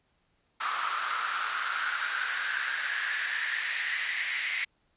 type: noise with high-pass filter sweep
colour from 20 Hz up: pink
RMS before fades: -31 dBFS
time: 0.6-4.65 s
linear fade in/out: 10 ms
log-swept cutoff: 1200 to 2100 Hz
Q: 6.4
effects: pink hiss -72 dBFS RMS until 4.96 s + resampled to 8000 Hz